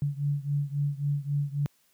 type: beating tone pair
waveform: sine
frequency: 142.2 / 145.9 Hz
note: C#3 / D3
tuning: +45 / -11 cents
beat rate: 3.7 Hz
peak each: -28 / -30 dBFS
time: 0.02-1.66 s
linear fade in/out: 0 ms
effects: white hiss -67 dBFS RMS until 1.93 s + high-pass 60 Hz 12 dB/octave